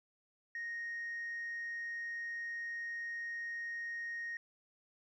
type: tone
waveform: sine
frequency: 1864.7 Hz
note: A#6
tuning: in tune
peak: -37 dBFS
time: 0.55-4.37 s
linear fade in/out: 2 ms
effects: tanh soft clip ceiling -36 dBFS + 13-bit